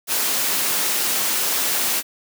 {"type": "high-pass noise", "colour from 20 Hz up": "white", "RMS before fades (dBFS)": -21, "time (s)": [0.07, 2.03], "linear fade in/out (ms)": 50, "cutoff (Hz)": 200, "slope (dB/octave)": 12, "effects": []}